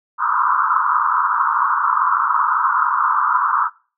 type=band-pass noise; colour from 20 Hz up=white; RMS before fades=-17 dBFS; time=0.18-3.7 s; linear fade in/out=50 ms; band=950 to 1400 Hz; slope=96 dB/octave; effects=noise-tail reverb RT60 0.4 s tail -23 dB re dry